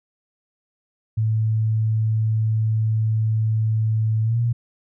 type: tone with pitch glide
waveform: sine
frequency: 110 to 117.9 Hz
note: A2 to A#2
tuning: 0 to +20 cents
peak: -17 dBFS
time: 1.17-4.53 s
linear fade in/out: 10 ms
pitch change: +120 cents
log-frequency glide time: 4.23-4.39 s
effects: none